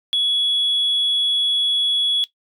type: tone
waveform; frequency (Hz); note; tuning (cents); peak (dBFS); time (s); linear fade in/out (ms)
sine; 3375; G#7; +27; -14; 0.13-2.24; 0
effects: noise-tail reverb RT60 0.1 s tail -17 dB re dry + tanh soft clip ceiling -13 dBFS